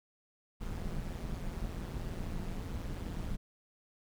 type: noise with amplitude modulation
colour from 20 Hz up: brown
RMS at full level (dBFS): -35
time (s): 0.6-3.37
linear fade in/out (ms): 20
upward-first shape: sine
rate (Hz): 172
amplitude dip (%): 75
effects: none